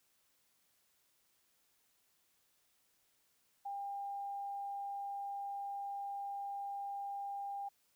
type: tone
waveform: sine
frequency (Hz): 800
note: G5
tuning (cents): +35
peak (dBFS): -39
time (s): 3.65-7.69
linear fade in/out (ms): 10
effects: white hiss -75 dBFS RMS until 7.95 s